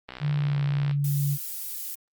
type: click train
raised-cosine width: 0.3 ms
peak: -21 dBFS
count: 53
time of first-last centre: 0.09-0.911 s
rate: 63.3 Hz
type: tone with pitch glide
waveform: sine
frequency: 146.83 to 142.73 Hz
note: D3 to D3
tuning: 0 to -49 cents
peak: -22 dBFS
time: 0.2-1.38 s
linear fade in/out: 50 ms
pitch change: -49 cents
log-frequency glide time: 0.34-0.58 s
type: noise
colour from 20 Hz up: violet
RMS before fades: -34 dBFS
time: 1.04-1.95 s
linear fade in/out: 5 ms
effects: Opus 32 kbps